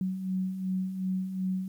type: beating tone pair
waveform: sine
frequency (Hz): 185 / 187.7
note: F#3 / F#3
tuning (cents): 0 / +25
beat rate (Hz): 2.7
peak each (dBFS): -37 / -29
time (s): 0.01-1.68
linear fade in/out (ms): 2
effects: 10-bit